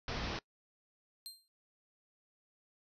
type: low-pass noise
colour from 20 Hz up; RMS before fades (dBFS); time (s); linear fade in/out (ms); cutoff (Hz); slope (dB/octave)
pink; -39; 0.08-0.39; 2; 5700; 96
type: tone with exponential decay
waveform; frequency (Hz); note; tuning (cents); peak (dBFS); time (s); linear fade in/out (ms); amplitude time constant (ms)
sawtooth; 4174; C8; -5; -38; 1.26-1.48; 0; 47
effects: noise-tail reverb RT60 0.1 s tail -23 dB re dry + resampled to 32000 Hz